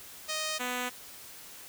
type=tone pair in turn; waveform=5% pulse; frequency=622.3 / 248.4 Hz; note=D#5 / B3; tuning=0 / +10 cents; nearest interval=octave + major third; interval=1590 cents; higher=first; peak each=-20 dBFS; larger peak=neither; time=0.28-0.59 / 0.59-0.9 s; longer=neither; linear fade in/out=20 ms; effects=white hiss -48 dBFS RMS until 1.68 s